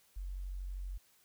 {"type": "tone", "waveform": "sine", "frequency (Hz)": 46.25, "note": "F#1", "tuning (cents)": 0, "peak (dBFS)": -38, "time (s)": [0.16, 0.98], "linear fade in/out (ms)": 10, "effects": ["white hiss -68 dBFS RMS until 1.24 s"]}